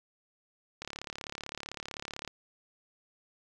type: click train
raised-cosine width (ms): 0.2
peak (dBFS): -21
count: 53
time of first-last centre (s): 0.82-2.277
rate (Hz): 35.7
effects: none